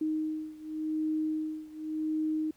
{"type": "beating tone pair", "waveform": "sine", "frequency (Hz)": [311.1, 311.99], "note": ["D#4", "D#4"], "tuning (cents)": [0, 5], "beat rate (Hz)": 0.89, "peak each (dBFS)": [-32, -34], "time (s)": [0.01, 2.51], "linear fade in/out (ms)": 5, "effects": ["pink hiss -65 dBFS RMS until 2.56 s"]}